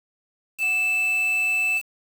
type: tone with quantisation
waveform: triangle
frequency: 2637 Hz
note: E7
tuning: in tune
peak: -18 dBFS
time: 0.58-1.82 s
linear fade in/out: 50 ms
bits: 6
effects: none

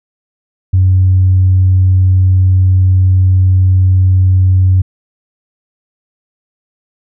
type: tone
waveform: sine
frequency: 93.1 Hz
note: F#2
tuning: 11 cents sharp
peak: -4 dBFS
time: 0.73-4.82 s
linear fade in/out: 10 ms
effects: tanh soft clip ceiling -1 dBFS

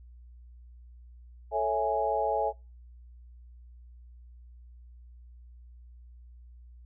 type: chord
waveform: sine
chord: A major seventh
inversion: none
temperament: equal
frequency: 440 / 554.4 / 659.3 / 830.6 Hz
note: A4 / C#5 / E5 / G#5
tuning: 0 / 0 / 0 / 0 cents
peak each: -32 / -32 / -30 / -29 dBFS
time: 1.51-2.53 s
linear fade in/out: 50 ms
effects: noise-tail reverb RT60 0.3 s tail -25 dB re dry + added 60 Hz sine -48 dBFS peak until 6.85 s

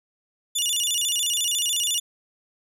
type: tone with vibrato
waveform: 20% pulse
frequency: 3172 Hz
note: G7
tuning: 20 cents sharp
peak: -16 dBFS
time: 0.55-2 s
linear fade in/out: 10 ms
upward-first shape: square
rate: 14 Hz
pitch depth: 170 cents each way
effects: none

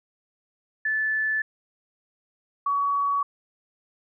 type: tone pair in turn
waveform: sine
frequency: 1744 / 1129.2 Hz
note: A6 / C#6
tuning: -16 / +32 cents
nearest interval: minor sixth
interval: 752 cents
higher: first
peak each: -22 / -21 dBFS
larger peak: second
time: 0.85-1.42 / 2.66-3.23 s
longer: neither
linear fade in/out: 5 ms
effects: none

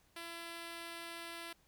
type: tone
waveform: 5% pulse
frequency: 336.7 Hz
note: E4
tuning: 37 cents sharp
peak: -33 dBFS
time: 0.16-1.53 s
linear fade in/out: 5 ms
effects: pink hiss -71 dBFS RMS until 1.67 s

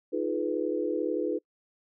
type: chord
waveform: sine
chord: F half-diminished seventh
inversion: third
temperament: equal with one note detuned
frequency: 311.1 / 349.2 / 422.6 / 493.9 Hz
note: Eb4 / F4 / Ab4 / Cb5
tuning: 0 / 0 / +30 / 0 cents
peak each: -32 dBFS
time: 0.12-1.39 s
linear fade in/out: 20 ms
effects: noise-tail reverb RT60 0.1 s tail -26 dB re dry

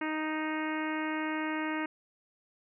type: harmonic tone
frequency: 311.1 Hz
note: D#4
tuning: in tune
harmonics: 1 / 2 / 3 / 4 / 5 / 6 / 7 / 8 / 9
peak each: -33 / -42 / -39 / -42 / -41 / -41 / -42 / -47 / -49 dBFS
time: 0.01-1.86 s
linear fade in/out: 5 ms
effects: none

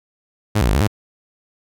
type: tone with pitch steps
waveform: sawtooth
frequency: 106 / 61.8 / 49.89 / 70.7 / 104.6 Hz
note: G#2 / B1 / G1 / C#2 / G#2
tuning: +36 / +2 / +31 / +35 / +13 cents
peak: -10 dBFS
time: 0.55-0.875 s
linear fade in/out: 10 ms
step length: 65 ms
effects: none

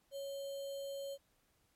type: tone with sample-and-hold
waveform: sine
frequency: 554.4 Hz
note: C#5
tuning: in tune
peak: -40 dBFS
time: 0.11-1.18 s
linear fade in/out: 50 ms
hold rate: 3675 Hz
effects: pink hiss -75 dBFS RMS until 1.75 s + MP3 64 kbps

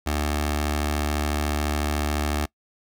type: tone with notch filter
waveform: 15% pulse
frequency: 74 Hz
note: D2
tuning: 14 cents sharp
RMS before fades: -25 dBFS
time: 0.06-2.46 s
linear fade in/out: 10 ms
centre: 160 Hz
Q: 0.72
effects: noise-tail reverb RT60 0.1 s tail -24 dB re dry

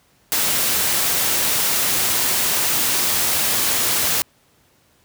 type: noise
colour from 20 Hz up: white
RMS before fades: -19 dBFS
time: 0.32-4.22 s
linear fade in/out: 0 ms
effects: pink hiss -58 dBFS RMS until 5.04 s + high-pass 60 Hz 12 dB/octave

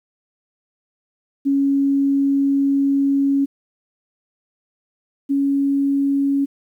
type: tone pair in turn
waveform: sine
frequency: 277.2 / 278.2 Hz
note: C#4 / C#4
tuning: 0 / +6 cents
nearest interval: unison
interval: 6 cents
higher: second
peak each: -14 / -15 dBFS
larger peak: first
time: 1.45-3.46 / 5.29-6.46 s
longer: first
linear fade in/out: 20 ms
effects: 9-bit

